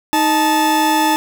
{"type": "tone pair together", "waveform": "40% pulse", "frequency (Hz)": [311.8, 873], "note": ["D#4", "A5"], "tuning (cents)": [4, -14], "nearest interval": "octave + tritone", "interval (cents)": 1782, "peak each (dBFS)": [-16, -13], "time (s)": [0.13, 1.16], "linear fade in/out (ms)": 0, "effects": []}